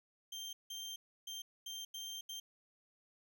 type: tone bursts at uneven times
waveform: 30% pulse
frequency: 3159 Hz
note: G7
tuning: 13 cents sharp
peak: -40 dBFS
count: 6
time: 0.32-0.53 / 0.7-0.96 / 1.27-1.42 / 1.66-1.85 / 1.94-2.21 / 2.29-2.4 s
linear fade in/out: 5 ms
effects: none